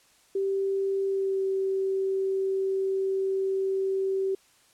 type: tone with pitch glide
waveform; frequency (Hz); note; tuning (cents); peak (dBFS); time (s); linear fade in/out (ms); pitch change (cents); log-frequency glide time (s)
sine; 390 to 385.1; G4 to G4; -9 to -31; -24; 0.35-4.35; 5; -22; 1.07-1.42
effects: white hiss -61 dBFS RMS until 4.73 s + low-pass 10000 Hz 12 dB/octave